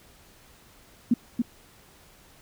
sine tone with echo, 237.9 Hz, A#3, 35 cents sharp, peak -16 dBFS, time 1.11-1.14 s, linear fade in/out 5 ms, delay 280 ms, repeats 1, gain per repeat -4 dB, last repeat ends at 1.42 s, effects pink hiss -55 dBFS RMS until 2.41 s

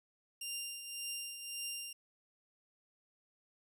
15% pulse tone with tremolo, 2790 Hz, F7, 2 cents flat, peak -31 dBFS, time 0.41-1.93 s, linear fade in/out 5 ms, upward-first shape triangle, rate 1.8 Hz, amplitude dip 60%, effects none

